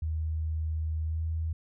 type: tone with pitch glide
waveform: sine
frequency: 79 to 80.66 Hz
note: D#2 to E2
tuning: +27 to -37 cents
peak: -28 dBFS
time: 0.02-1.53 s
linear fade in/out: 5 ms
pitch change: +36 cents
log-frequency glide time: 1.04-1.23 s
effects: none